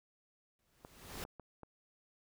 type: noise with exponential growth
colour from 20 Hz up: pink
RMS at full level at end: -42 dBFS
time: 0.59-1.24 s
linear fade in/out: 1 ms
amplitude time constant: 140 ms
type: clicks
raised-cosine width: 1 ms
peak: -35 dBFS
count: 5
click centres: 0.849 / 1.155 / 1.251 / 1.397 / 1.633 s
effects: none